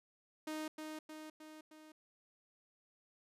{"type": "tone with echo", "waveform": "sawtooth", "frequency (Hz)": 310, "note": "D#4", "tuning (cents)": -6, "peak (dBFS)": -36, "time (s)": [0.47, 0.68], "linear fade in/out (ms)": 5, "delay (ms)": 310, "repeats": 4, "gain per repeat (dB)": -4, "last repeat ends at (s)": 1.92, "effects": ["resampled to 32000 Hz"]}